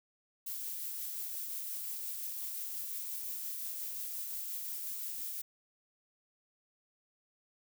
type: noise with tremolo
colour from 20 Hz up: violet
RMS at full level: -39 dBFS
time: 0.46-5.42 s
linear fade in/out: 10 ms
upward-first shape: triangle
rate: 5.7 Hz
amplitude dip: 25%
effects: none